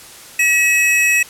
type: tone pair together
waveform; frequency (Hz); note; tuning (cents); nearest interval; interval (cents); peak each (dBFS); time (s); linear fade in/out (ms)
square; 1924 / 2568; B6 / E7; -46 / -46; perfect fourth; 500; -18 / -13; 0.39-1.23; 5
effects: white hiss -38 dBFS RMS until 1.29 s + low-pass 12000 Hz 12 dB/octave